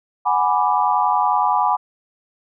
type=chord; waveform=sine; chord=G# half-diminished seventh; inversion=third; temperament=equal; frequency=740 / 830.6 / 987.8 / 1174.7 Hz; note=F#5 / G#5 / B5 / D6; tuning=0 / 0 / 0 / 0 cents; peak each=-22 / -19 / -19 / -22 dBFS; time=0.25-1.77 s; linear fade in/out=20 ms; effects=none